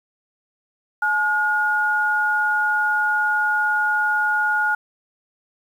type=tone pair together; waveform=sine; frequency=852 / 1434.4 Hz; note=G#5 / F6; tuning=+44 / +46 cents; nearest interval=major sixth; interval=902 cents; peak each=-23 / -18 dBFS; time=1.02-4.75 s; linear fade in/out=5 ms; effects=8-bit